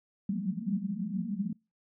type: band-pass noise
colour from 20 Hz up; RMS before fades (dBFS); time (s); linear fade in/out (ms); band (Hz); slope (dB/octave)
white; -33; 0.29-1.53; 5; 180 to 220; 96
effects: noise-tail reverb RT60 0.3 s tail -26 dB re dry